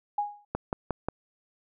sine tone with exponential decay, 825 Hz, G#5, 12 cents flat, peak -22 dBFS, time 0.18-0.45 s, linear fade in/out 5 ms, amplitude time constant 58 ms
click train, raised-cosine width 1 ms, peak -14 dBFS, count 4, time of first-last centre 0.55-1.086 s, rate 5.6 Hz
effects none

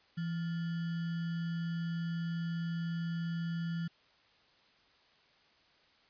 sine tone with sample-and-hold, 167.2 Hz, E3, 25 cents sharp, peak -33 dBFS, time 0.17-3.88 s, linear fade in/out 10 ms, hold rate 1575 Hz, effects white hiss -66 dBFS RMS until 6.09 s + resampled to 11025 Hz

